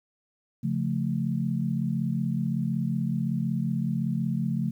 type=chord; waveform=sine; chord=Db augmented; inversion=none; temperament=equal; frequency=138.59 / 174.61 / 220 Hz; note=Db3 / F3 / A3; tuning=0 / 0 / 0 cents; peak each=-29 dBFS; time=0.63-4.71 s; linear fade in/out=10 ms; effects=10-bit

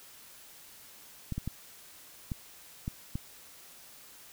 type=clicks; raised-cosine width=5 ms; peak=-21 dBFS; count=6; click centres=1.323 / 1.38 / 1.476 / 2.318 / 2.879 / 3.155 s; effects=white hiss -53 dBFS RMS until 4.32 s

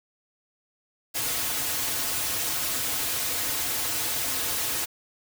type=noise with comb filter; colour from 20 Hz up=white; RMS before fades=-28 dBFS; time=1.14-4.86 s; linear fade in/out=20 ms; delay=5.1 ms; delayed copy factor=-0.75; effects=none

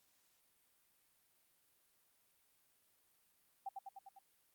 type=tone with echo; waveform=sine; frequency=784 Hz; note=G5; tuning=in tune; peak=-40 dBFS; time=3.66-3.69 s; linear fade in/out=5 ms; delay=100 ms; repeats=5; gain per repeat=-3 dB; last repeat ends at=4.19 s; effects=white hiss -75 dBFS RMS until 4.54 s + Opus 48 kbps

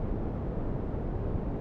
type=low-pass noise; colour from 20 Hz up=pink; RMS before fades=-32 dBFS; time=0-1.6 s; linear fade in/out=0 ms; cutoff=490 Hz; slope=12 dB/octave; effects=none

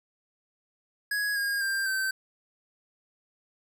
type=tone with pitch steps; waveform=square; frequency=1667 / 1626.1 / 1586.2 / 1547.3 Hz; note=G#6 / G#6 / G6 / G6; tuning=+6 / -37 / +20 / -23 cents; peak=-27 dBFS; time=1.11-2.11 s; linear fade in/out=5 ms; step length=250 ms; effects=none

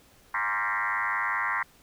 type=tone with frequency modulation; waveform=sine; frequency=1480 Hz; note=F#6; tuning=in tune; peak=-25 dBFS; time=0.34-1.63 s; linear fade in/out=5 ms; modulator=105 Hz; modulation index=5.3; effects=pink hiss -58 dBFS RMS until 1.82 s

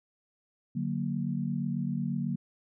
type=chord; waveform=sine; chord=D augmented; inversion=none; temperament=equal; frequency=146.83 / 185 / 233.1 Hz; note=D3 / F#3 / A#3; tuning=0 / 0 / 0 cents; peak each=-33 dBFS; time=0.75-2.36 s; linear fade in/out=10 ms; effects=none

